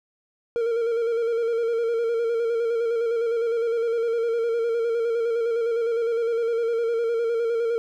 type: tone with vibrato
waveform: triangle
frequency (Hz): 462.9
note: A#4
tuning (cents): -12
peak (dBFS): -19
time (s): 0.56-7.78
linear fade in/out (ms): 0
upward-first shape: square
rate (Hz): 9.8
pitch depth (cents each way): 33
effects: none